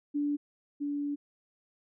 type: tone pair in turn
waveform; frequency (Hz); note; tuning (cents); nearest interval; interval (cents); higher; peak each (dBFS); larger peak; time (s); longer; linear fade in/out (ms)
sine; 290.6 / 288.3; D4 / D4; -18 / -32; unison; 14; first; -27 / -30; first; 0.14-0.37 / 0.8-1.16; second; 20
effects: none